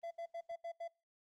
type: tone bursts at uneven times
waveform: triangle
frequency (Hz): 675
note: E5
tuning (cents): +41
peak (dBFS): -39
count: 6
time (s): 0.03-0.11 / 0.18-0.26 / 0.34-0.41 / 0.49-0.56 / 0.64-0.72 / 0.8-0.88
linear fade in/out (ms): 10
effects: noise-tail reverb RT60 0.3 s tail -25 dB re dry + Opus 24 kbps